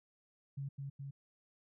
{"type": "tone with echo", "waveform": "sine", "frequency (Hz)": 138.59, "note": "C#3", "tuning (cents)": 0, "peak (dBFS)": -38, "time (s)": [0.57, 0.69], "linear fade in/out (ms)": 10, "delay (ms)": 210, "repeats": 2, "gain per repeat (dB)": -2, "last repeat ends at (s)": 1.11, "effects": []}